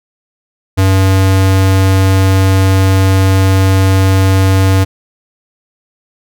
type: tone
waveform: square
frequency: 95.6 Hz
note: G2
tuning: 43 cents flat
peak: -7 dBFS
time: 0.77-4.85 s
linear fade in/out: 20 ms
effects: none